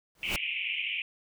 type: noise with exponential growth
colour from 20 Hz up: pink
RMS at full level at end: -29 dBFS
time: 0.15-0.36 s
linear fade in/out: 2 ms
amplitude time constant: 44 ms
type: band-pass noise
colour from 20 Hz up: pink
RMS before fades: -33 dBFS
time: 0.23-1.02 s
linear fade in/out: 2 ms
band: 2200 to 3000 Hz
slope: 96 dB/octave
effects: none